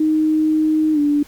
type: tone with pitch glide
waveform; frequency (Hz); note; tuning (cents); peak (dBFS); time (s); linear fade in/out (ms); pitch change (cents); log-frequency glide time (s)
sine; 311.1 to 291.9; D#4 to D4; 0 to -10; -13; 0-1.23; 5; -110; 0.93-0.99
effects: pink hiss -46 dBFS RMS until 1.27 s